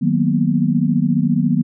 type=chord; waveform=sine; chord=B major seventh; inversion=first; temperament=equal with one note detuned; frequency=155.56 / 185 / 232.4 / 246.9 Hz; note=D#3 / F#3 / A#3 / B3; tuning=0 / 0 / -5 / 0 cents; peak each=-19 dBFS; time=0.01-1.63 s; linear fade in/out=20 ms; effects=none